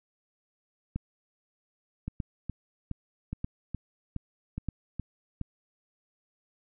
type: two click trains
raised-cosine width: 5 ms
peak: -19 / -21 dBFS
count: 4 / 9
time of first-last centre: 0.96-4.687 / 2.08-5.413 s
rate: 0.805 / 2.4 Hz
effects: none